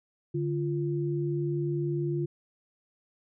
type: tone pair together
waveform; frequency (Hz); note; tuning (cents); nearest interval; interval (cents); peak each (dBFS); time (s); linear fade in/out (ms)
sine; 145.64 / 346.4; D3 / F4; -14 / -14; octave + minor third; 1500; -29 / -30; 0.34-2.26; 10
effects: none